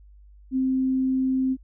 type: tone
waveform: sine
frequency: 261.6 Hz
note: C4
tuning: in tune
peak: -20 dBFS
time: 0.51-1.57 s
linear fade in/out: 50 ms
effects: added 50 Hz sine -47 dBFS peak until 1.63 s